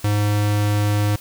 square tone, 103.83 Hz, G#2, in tune, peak -17 dBFS, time 0.04-1.16 s, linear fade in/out 5 ms, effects white hiss -42 dBFS RMS until 1.2 s

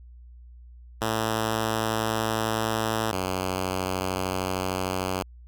5% pulse tone pair in turn, 110.9 / 93.26 Hz, A2 / F#2, +14 / +14 cents, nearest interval minor third, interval 300 cents, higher first, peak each -13 / -15 dBFS, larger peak first, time 1.01-3.12 / 3.12-5.23 s, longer neither, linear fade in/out 10 ms, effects added 60 Hz sine -44 dBFS peak until 5.47 s

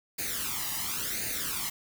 white noise with flanger, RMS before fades -33 dBFS, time 0.18-1.7 s, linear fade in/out 10 ms, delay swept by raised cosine 0.45 to 1.04 ms, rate 0.94 Hz, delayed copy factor +0.75, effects none

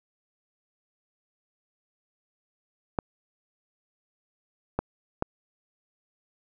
clicks, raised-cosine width 1 ms, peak -11 dBFS, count 3, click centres 2.988 / 4.79 / 5.224 s, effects none

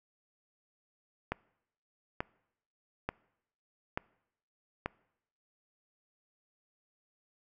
click train, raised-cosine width 0.5 ms, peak -17 dBFS, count 5, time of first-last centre 1.32-4.86 s, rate 1.13 Hz, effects noise-tail reverb RT60 0.8 s tail -24 dB re dry

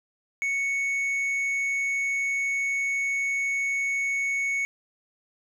sine tone with tanh clipping, 2217 Hz, C#7, in tune, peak -25 dBFS, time 0.42-4.65 s, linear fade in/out 0 ms, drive 5 dB, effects none

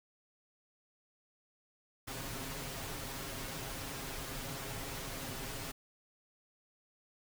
pink noise with comb filter, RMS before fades -42 dBFS, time 2.07-5.72 s, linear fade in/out 10 ms, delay 7.4 ms, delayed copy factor +0.6, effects none

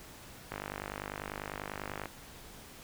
click train, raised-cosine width 0.5 ms, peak -22 dBFS, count 78, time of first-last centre 0.52-2.057 s, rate 50.1 Hz, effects pink hiss -51 dBFS RMS until 2.83 s

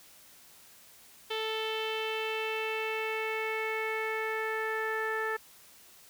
sawtooth tone with low-pass filter sweep, 440 Hz, A4, in tune, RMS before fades -33 dBFS, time 1.3-5.37 s, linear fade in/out 10 ms, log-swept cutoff 3300 to 1700 Hz, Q 4.5, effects white hiss -56 dBFS RMS until 6.09 s

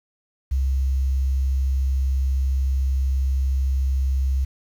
sine tone with quantisation, 66.5 Hz, C2, 29 cents sharp, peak -18 dBFS, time 0.51-4.45 s, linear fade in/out 10 ms, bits 8, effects none

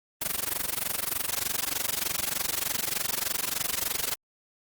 white noise with amplitude modulation, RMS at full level -26 dBFS, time 0.21-4.15 s, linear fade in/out 10 ms, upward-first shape sine, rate 23.3 Hz, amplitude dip 90%, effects Opus 32 kbps

